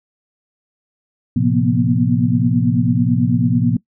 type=tone cluster; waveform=sine; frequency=112.4 / 130.5 / 173.8 / 236.3 / 245.4 Hz; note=A2 / C3 / F3 / A#3 / B3; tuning=+37 / -4 / -8 / +24 / -11 cents; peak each=-19 dBFS; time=1.36-3.77 s; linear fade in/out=5 ms; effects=noise-tail reverb RT60 0.1 s tail -21 dB re dry